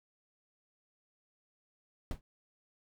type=noise with exponential decay; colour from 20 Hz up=brown; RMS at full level=-30 dBFS; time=2.11-2.21 s; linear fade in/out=1 ms; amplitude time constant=21 ms; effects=none